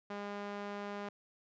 sawtooth tone with band-pass filter, 203.5 Hz, G#3, 35 cents flat, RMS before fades -42 dBFS, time 0.1-1.09 s, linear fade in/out 5 ms, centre 920 Hz, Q 0.57, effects resampled to 16000 Hz

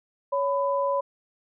sine tone pair together, 559.1 / 1000 Hz, C#5 / B5, +15 / +21 cents, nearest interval minor seventh, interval 1006 cents, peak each -24 / -26 dBFS, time 0.32-1.01 s, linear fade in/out 10 ms, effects none

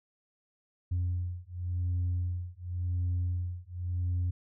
sine beating tone pair, 88.5 / 89.41 Hz, F2 / F2, +23 / +41 cents, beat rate 0.91 Hz, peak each -31 dBFS, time 0.91-4.31 s, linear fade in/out 10 ms, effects tanh soft clip ceiling -25 dBFS

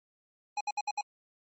square tone bursts, 831 Hz, G#5, 1 cent sharp, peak -30 dBFS, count 5, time 0.57-1.012 s, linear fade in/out 5 ms, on 38 ms, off 63 ms, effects MP3 32 kbps

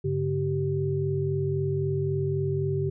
sine tone cluster, 98.9 / 142.7 / 387.3 Hz, G2 / D3 / G4, +16 / -49 / -21 cents, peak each -31 / -27 / -28 dBFS, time 0.04-2.9 s, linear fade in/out 10 ms, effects none

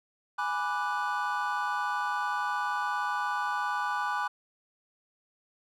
triangle chord, G# half-diminished seventh, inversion none, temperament equal, 830.6 / 987.8 / 1174.7 / 1480 Hz, G#5 / B5 / D6 / F#6, 0 / 0 / 0 / 0 cents, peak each -32 dBFS, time 0.38-4.28 s, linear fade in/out 10 ms, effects none

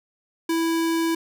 square tone, 329.6 Hz, E4, in tune, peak -21 dBFS, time 0.49-1.15 s, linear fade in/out 5 ms, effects none

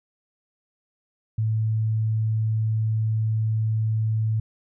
sine tone, 110 Hz, A2, in tune, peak -20 dBFS, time 1.38-4.4 s, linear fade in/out 5 ms, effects none

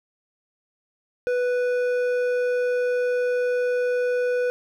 sine tone with hard clipping, 493.9 Hz, B4, in tune, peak -22 dBFS, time 1.27-4.5 s, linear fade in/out 0 ms, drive 8 dB, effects none

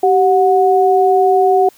sine tone pair together, 386.2 / 732.6 Hz, G4 / F#5, -26 / -17 cents, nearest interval major seventh, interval 1109 cents, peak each -11 dBFS, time 0.03-1.69 s, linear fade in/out 5 ms, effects white hiss -48 dBFS RMS until 1.77 s

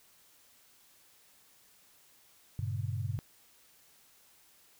sine chord, G diminished, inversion none, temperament just, 98 / 117.6 / 141.12 Hz, G2 / Bb2 / Db3, 0 / +16 / +31 cents, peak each -35 / -36 / -40 dBFS, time 2.59-3.19 s, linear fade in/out 0 ms, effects white hiss -63 dBFS RMS until 4.79 s

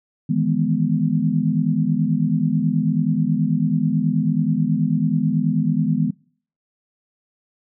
sine chord, E major seventh, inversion third, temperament equal, 155.56 / 164.81 / 207.7 / 246.9 Hz, D#3 / E3 / G#3 / B3, 0 / 0 / 0 / 0 cents, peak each -22 dBFS, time 0.29-6.11 s, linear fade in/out 10 ms, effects noise-tail reverb RT60 0.5 s tail -24 dB re dry

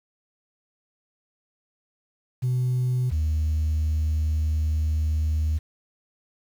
sine tone pair in turn, 126 / 77.56 Hz, B2 / D#2, +35 / -5 cents, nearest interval minor sixth, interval 840 cents, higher first, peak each -19 dBFS, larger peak neither, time 2.42-3.11 / 3.11-5.59 s, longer second, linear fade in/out 20 ms, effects tanh soft clip ceiling -18 dBFS + 8-bit

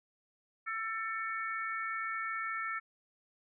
harmonic tone, 445.3 Hz, A4, 21 cents sharp, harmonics 3 / 4 / 5, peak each -37 / -39 / -41 dBFS, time 0.66-2.8 s, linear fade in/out 20 ms, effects none

